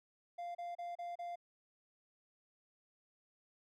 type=tone bursts; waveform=triangle; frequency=696 Hz; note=F5; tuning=6 cents flat; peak=-39 dBFS; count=5; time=0.38-1.358 s; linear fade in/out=10 ms; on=170 ms; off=32 ms; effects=none